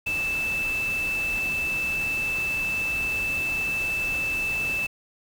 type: tone in noise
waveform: sine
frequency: 2637 Hz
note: E7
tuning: in tune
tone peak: -24 dBFS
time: 0.06-4.87 s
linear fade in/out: 10 ms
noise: pink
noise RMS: -37 dBFS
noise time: 0.06-4.87 s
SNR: +10 dB
effects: none